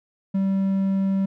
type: tone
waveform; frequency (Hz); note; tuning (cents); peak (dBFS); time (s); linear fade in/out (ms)
triangle; 193.7; G3; -20; -17; 0.34-1.26; 10
effects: none